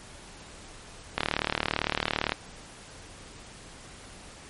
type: click train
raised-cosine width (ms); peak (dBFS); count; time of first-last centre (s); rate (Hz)
0.3; -8; 44; 1.18-2.321; 37.7
effects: pink hiss -47 dBFS RMS until 4.49 s + MP3 48 kbps